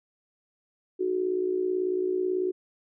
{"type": "tone with amplitude modulation", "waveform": "sine", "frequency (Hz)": 369.3, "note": "F#4", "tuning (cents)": -3, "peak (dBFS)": -21, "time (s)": [0.99, 2.52], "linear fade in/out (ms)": 20, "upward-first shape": "sine", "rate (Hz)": 58.2, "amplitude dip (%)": 70, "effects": []}